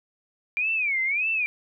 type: tone with vibrato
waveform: sine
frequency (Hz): 2349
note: D7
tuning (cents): 0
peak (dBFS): -22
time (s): 0.57-1.46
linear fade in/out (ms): 0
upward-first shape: sine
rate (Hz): 1.7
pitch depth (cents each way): 220
effects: none